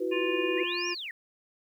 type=chord; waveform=sine; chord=E suspended second; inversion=none; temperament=equal; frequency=329.6 / 370 / 493.9 Hz; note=E4 / F#4 / B4; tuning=0 / 0 / 0 cents; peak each=-33 / -30 / -33 dBFS; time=0-0.64 s; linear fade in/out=10 ms
type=harmonic tone; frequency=351.5 Hz; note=F4; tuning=11 cents sharp; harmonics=1 / 3 / 5 / 7 / 8; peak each=-34 / -39 / -39 / -33 / -37 dBFS; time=0.11-0.95 s; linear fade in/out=20 ms
type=linear two-way sweep; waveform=sine; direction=up then down; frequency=1760 to 5790 to 1760 Hz; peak=-35 dBFS; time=0.57-1.11 s; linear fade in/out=2 ms; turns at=0.88 s
effects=10-bit